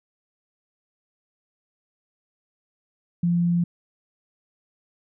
sine tone, 172.8 Hz, F3, 18 cents flat, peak -18 dBFS, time 3.23-3.64 s, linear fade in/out 5 ms, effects none

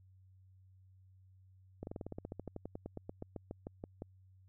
slowing click train, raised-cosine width 2 ms, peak -29 dBFS, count 24, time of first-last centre 1.83-4.021 s, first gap 41 ms, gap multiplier 1.07, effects added 94 Hz sine -60 dBFS peak until 4.48 s

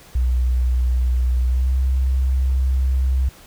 sine tone with pitch glide, 62.1 to 65.26 Hz, B1 to C2, +10 to -4 cents, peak -15 dBFS, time 0.15-3.29 s, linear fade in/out 5 ms, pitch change +86 cents, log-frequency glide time 1.46-1.76 s, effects pink hiss -46 dBFS RMS until 3.46 s

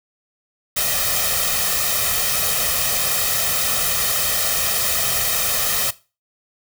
white noise with comb filter, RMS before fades -20 dBFS, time 0.76-5.91 s, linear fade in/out 10 ms, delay 1.6 ms, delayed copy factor +0.8, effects noise-tail reverb RT60 0.3 s tail -18 dB re dry

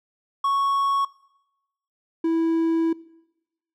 triangle tone pair in turn, 1108 / 328.2 Hz, C#6 / E4, -1 / -8 cents, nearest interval octave + major sixth, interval 2107 cents, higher first, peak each -17 dBFS, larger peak neither, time 0.44-1.05 / 2.24-2.93 s, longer second, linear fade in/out 5 ms, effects noise-tail reverb RT60 0.9 s tail -21 dB re dry

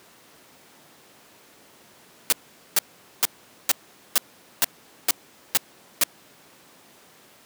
white noise bursts, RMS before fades -18 dBFS, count 9, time 2.3-6.036 s, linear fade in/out 0 ms, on 24 ms, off 440 ms, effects pink hiss -52 dBFS RMS until 7.45 s + high-pass 200 Hz 12 dB/octave

